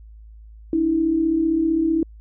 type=tone pair together; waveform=sine; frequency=290 / 325.5 Hz; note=D4 / E4; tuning=-22 / -22 cents; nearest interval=major second; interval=200 cents; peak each=-25 / -17 dBFS; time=0.73-2.03 s; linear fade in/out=2 ms; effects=added 54 Hz sine -40 dBFS peak until 2.2 s